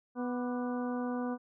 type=harmonic tone with a mistuned harmonic; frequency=246.9 Hz; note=B3; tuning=in tune; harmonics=1 / 2 / 3 / 4 / 5 / 6; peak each=-33 / -39 / -43 / -45 / -47 / -49 dBFS; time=0.15-1.38 s; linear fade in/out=50 ms; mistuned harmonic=5; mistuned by=-61 cents; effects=none